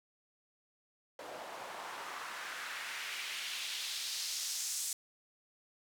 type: noise with band-pass filter sweep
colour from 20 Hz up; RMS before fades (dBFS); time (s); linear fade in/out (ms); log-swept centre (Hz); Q
white; -41; 1.19-4.93; 2; 590 to 7500; 1.5
effects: none